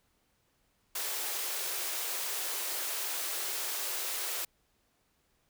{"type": "high-pass noise", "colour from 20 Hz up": "white", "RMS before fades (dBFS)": -35, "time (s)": [0.95, 4.45], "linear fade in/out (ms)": 5, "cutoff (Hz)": 330, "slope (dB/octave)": 96, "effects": ["pink hiss -73 dBFS RMS until 5.49 s"]}